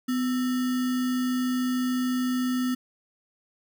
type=tone with sample-and-hold; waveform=sine; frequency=251.9 Hz; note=B3; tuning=34 cents sharp; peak=-23 dBFS; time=0.08-2.75 s; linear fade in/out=10 ms; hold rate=1575 Hz; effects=none